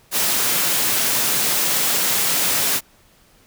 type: high-pass noise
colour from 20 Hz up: white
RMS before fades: -19 dBFS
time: 0.11-2.81 s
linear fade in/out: 50 ms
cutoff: 110 Hz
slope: 48 dB/octave
effects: pink hiss -54 dBFS RMS until 3.46 s